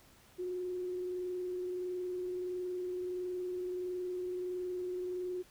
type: tone with frequency modulation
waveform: sine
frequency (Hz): 362.4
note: F#4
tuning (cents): -36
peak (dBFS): -35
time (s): 0.38-5.43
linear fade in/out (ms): 20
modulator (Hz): 21.5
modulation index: 0.21
effects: pink hiss -62 dBFS RMS until 5.5 s